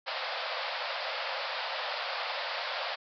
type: band-pass noise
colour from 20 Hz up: pink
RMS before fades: -35 dBFS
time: 0.06-2.96 s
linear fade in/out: 20 ms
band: 510 to 5000 Hz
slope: 96 dB/octave
effects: none